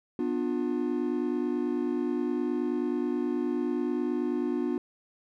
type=chord; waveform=triangle; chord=B diminished; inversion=none; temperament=just; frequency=246.9 / 296.3 / 355.6 Hz; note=B3 / D4 / F4; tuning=0 / +15 / +31 cents; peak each=-29 dBFS; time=0.19-4.78 s; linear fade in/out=2 ms; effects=none